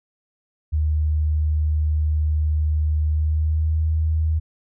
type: tone with pitch glide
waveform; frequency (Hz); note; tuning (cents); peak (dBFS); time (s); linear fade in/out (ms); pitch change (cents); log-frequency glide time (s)
sine; 76.6 to 78.94; D#2 to D#2; -27 to +26; -17; 0.72-4.4; 20; +53; 3.07-3.82
effects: none